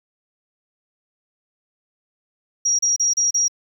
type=tone bursts; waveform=triangle; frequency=5690 Hz; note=F8; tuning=31 cents sharp; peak=-12 dBFS; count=5; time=2.65-3.482 s; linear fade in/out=10 ms; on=140 ms; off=33 ms; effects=tanh soft clip ceiling -14 dBFS

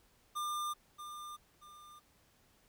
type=tone with echo; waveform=square; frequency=1199 Hz; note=D6; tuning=36 cents sharp; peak=-36 dBFS; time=0.35-0.74 s; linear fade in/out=20 ms; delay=630 ms; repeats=2; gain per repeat=-9 dB; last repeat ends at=2 s; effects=pink hiss -69 dBFS RMS until 2.68 s

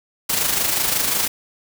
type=noise with amplitude modulation; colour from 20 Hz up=white; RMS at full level=-18 dBFS; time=0.29-1.28 s; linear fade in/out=10 ms; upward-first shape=sine; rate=25.5 Hz; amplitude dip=50%; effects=none

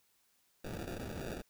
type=noise with sample-and-hold; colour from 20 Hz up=white; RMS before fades=-42 dBFS; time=0.64-1.42 s; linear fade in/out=10 ms; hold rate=1050 Hz; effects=white hiss -73 dBFS RMS until 1.49 s

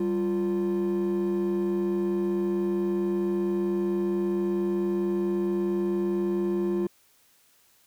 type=tone pair together; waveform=triangle; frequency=195.72 / 349.2 Hz; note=G3 / F4; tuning=-2 / 0 cents; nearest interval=minor seventh; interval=1002 cents; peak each=-25 / -22 dBFS; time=0-6.87 s; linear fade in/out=5 ms; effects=tanh soft clip ceiling -19 dBFS + white hiss -62 dBFS RMS until 7.86 s

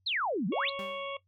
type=exponential two-way sweep; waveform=sine; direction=down then up; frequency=4435 to 165.4 to 4435 Hz; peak=-28 dBFS; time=0.06-0.7 s; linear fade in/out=10 ms; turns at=0.47 s
type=harmonic tone; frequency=554.4 Hz; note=C#5; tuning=in tune; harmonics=1 / 2 / 4 / 5 / 6; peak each=-37 / -40 / -43 / -44 / -45 dBFS; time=0.52-1.17 s; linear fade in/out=5 ms
type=tone with exponential decay; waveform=sawtooth; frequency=197.6 Hz; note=G3; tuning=14 cents sharp; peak=-36 dBFS; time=0.79-1.17 s; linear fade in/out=0 ms; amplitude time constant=81 ms
effects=noise-tail reverb RT60 0.1 s tail -17 dB re dry + added 94 Hz sine -70 dBFS peak until 1.27 s

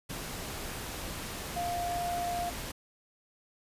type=tone in noise; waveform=sine; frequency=700 Hz; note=F5; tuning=4 cents sharp; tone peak=-31 dBFS; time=1.56-2.5 s; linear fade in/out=10 ms; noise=pink; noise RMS=-39 dBFS; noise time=0.09-2.72 s; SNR=+5 dB; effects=resampled to 32000 Hz

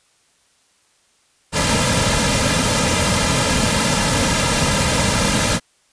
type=noise with comb filter; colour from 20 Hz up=pink; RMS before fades=-17 dBFS; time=1.52-5.6 s; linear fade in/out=50 ms; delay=2.7 ms; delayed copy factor=-0.7; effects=white hiss -59 dBFS RMS until 5.92 s + resampled to 22050 Hz

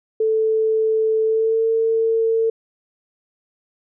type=tone with pitch glide; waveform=sine; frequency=440 to 450.5 Hz; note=A4 to A4; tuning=0 to +41 cents; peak=-15 dBFS; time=0.2-2.5 s; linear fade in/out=5 ms; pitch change=+41 cents; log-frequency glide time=1.24-1.64 s; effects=none

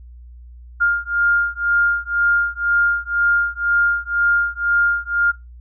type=beating tone pair; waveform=sine; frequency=1406 / 1408 Hz; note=F6 / F6; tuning=+11 / +14 cents; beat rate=2 Hz; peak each=-18 dBFS; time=0.8-5.32 s; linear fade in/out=20 ms; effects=noise-tail reverb RT60 0.2 s tail -20 dB re dry + added 60 Hz sine -37 dBFS peak until 5.6 s

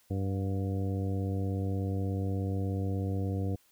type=harmonic tone with a mistuned harmonic; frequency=96.6 Hz; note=G2; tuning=25 cents flat; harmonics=1 / 2 / 3 / 4 / 5 / 6 / 7; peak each=-30 / -37 / -38 / -45 / -41 / -51 / -48 dBFS; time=0.1-3.56 s; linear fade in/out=10 ms; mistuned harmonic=7; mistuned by=+80 cents; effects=white hiss -66 dBFS RMS until 3.71 s

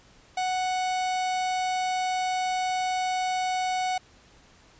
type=tone; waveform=45% pulse; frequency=740 Hz; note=F#5; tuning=in tune; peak=-25 dBFS; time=0.37-3.98 s; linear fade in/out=5 ms; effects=pink hiss -56 dBFS RMS until 4.79 s + resampled to 16000 Hz

